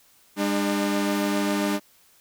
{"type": "tone pair together", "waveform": "sawtooth", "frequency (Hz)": [202.6, 300.2], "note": ["G#3", "D4"], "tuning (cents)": [-43, 38], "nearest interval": "perfect fifth", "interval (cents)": 681, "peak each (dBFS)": -21, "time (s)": [0.36, 1.8], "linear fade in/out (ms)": 50, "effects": ["white hiss -58 dBFS RMS until 2.2 s"]}